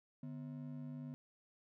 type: ring-modulated tone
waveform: triangle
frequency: 198.5 Hz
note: G3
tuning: 22 cents sharp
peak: -39 dBFS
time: 0.23-1.14 s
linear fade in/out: 0 ms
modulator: 50.9 Hz
effects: none